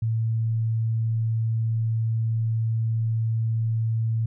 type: tone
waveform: sine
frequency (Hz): 112.7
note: A2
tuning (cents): +42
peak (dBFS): -21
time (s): 0.02-4.26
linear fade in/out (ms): 5
effects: none